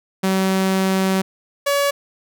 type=tone pair in turn; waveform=sawtooth; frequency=190.4 / 566.3 Hz; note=F#3 / C#5; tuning=+50 / +37 cents; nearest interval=octave + perfect fifth; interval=1887 cents; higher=second; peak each=-12 dBFS; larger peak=neither; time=0.23-1.22 / 1.66-1.91 s; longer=first; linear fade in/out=10 ms; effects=none